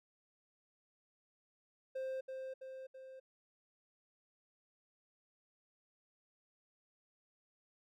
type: tone with echo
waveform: triangle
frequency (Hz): 525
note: C5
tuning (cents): +6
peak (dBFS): -36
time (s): 1.95-2.21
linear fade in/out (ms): 10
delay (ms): 330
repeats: 3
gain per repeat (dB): -4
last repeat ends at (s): 3.2
effects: none